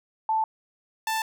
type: tone pair in turn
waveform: sine / sawtooth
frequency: 880 / 884.3 Hz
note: A5 / A5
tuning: 0 / +8 cents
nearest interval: unison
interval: 8 cents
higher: second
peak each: -21 dBFS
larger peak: neither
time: 0.29-0.44 / 1.07-1.22 s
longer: neither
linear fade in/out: 2 ms
effects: none